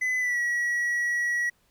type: tone with pitch glide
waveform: triangle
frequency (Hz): 2013 to 1923.2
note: B6 to B6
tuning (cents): +33 to -46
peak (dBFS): -22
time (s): 0.01-1.5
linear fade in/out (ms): 10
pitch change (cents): -79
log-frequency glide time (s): 0.19-0.39
effects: pink hiss -67 dBFS RMS until 1.7 s

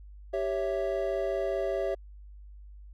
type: chord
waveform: triangle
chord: C# diminished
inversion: second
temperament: equal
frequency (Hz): 392 / 554.4 / 659.3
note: G4 / C#5 / E5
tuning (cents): 0 / 0 / 0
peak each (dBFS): -30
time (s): 0.33-1.95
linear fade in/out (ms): 10
effects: added 50 Hz sine -45 dBFS peak until 2.93 s

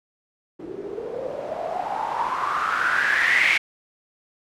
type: noise with low-pass filter sweep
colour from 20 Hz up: blue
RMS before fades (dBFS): -24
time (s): 0.59-3.58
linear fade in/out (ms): 10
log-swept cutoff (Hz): 340 to 2300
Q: 8
effects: none

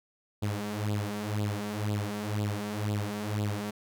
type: tone with flanger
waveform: sawtooth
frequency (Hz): 104.2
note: G#2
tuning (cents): +6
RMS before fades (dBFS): -32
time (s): 0.42-3.71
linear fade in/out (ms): 10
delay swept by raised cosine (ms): 0.24 to 5.24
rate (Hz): 2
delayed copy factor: +0.75
effects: none

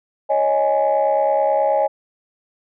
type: chord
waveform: sine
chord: C# suspended second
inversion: none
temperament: just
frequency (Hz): 554.4 / 623.7 / 831.5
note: C#5 / D#5 / G#5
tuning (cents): 0 / +4 / +2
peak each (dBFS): -18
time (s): 0.29-1.88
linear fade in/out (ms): 20
effects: tanh soft clip ceiling -8 dBFS

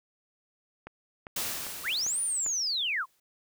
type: click train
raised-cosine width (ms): 0.5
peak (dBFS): -26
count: 5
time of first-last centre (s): 0.87-2.464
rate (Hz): 2.51
type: noise with exponential decay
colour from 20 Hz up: white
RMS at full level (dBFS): -31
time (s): 1.36-3.2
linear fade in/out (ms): 5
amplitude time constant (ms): 400
type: linear two-way sweep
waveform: sine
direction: up then down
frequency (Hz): 942 to 9650 to 942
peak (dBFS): -27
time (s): 1.83-3.06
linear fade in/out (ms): 50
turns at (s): 2.21
effects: none

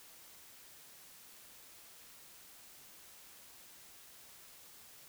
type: silence
effects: white hiss -57 dBFS RMS until 5.08 s

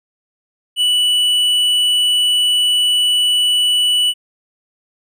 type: tone with tanh clipping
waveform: sine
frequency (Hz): 2960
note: F#7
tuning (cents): 0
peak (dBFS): -13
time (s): 0.76-4.14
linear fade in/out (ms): 50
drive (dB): 8
effects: none

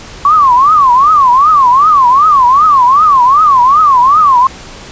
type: tone with vibrato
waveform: sine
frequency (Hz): 1108.7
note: C#6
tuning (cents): 0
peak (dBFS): -3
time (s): 0.25-4.47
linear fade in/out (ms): 2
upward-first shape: triangle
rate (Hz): 2.6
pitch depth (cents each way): 270
effects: pink hiss -30 dBFS RMS until 4.91 s + resampled to 16000 Hz

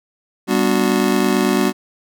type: chord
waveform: square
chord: G major seventh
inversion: none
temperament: just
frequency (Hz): 196 / 245 / 294 / 367.5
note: G3 / B3 / D4 / F#4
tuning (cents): 0 / -14 / +2 / -12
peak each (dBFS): -20 / -20 / -22 / -20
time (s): 0.47-1.73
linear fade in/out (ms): 50
effects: none

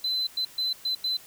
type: tone bursts at uneven times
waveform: triangle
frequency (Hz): 4043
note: B7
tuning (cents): +40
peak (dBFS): -22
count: 5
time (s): 0.04-0.27 / 0.37-0.45 / 0.58-0.73 / 0.85-0.95 / 1.04-1.17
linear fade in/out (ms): 5
effects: tanh soft clip ceiling -21 dBFS + white hiss -50 dBFS RMS until 1.26 s

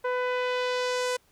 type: tone with low-pass filter sweep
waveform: sawtooth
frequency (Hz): 499.5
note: B4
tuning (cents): +20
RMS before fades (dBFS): -28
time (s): 0.04-1.17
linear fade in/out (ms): 10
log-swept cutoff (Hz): 1500 to 8900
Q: 1.2
effects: pink hiss -64 dBFS RMS until 1.31 s

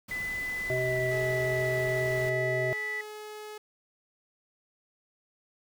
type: noise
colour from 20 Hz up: pink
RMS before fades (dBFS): -44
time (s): 0.08-2.3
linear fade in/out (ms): 10
type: tone with pitch glide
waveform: sine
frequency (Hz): 2004 to 1974.1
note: B6 to B6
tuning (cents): +25 to -1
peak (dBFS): -31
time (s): 0.11-3.01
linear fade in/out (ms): 2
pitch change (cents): -26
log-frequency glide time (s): 0.71-1
type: harmonic tone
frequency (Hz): 127.3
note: C3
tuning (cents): -47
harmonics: 1 / 3 / 5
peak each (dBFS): -33 / -32 / -30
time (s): 0.7-2.73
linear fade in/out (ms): 0
type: tone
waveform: sawtooth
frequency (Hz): 424.6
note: G#4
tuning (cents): +38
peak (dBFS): -36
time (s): 1.11-3.58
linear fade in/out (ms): 5
effects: none

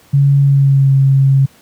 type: tone with pitch glide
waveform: sine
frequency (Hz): 140 to 135.94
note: C#3 to C#3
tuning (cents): +18 to -33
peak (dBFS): -6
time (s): 0.13-1.46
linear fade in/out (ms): 10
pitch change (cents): -51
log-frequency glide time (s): 0.4-0.92
effects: pink hiss -47 dBFS RMS until 1.61 s + high-pass 80 Hz 12 dB/octave

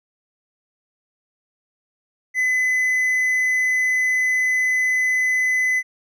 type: tone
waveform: triangle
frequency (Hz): 2016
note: B6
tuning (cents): +35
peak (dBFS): -15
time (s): 2.34-5.83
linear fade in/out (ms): 50
effects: none

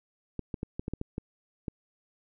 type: clicks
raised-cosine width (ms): 3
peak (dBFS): -20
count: 9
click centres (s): 0.393 / 0.542 / 0.631 / 0.795 / 0.881 / 0.936 / 1.014 / 1.181 / 1.682
effects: none

